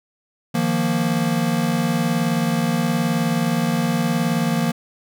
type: chord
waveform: square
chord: Eb suspended second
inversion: none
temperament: equal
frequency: 155.56 / 174.61 / 233.1 Hz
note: Eb3 / F3 / Bb3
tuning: 0 / 0 / 0 cents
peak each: -25 / -23 / -22 dBFS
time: 0.54-4.72 s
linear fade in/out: 10 ms
effects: none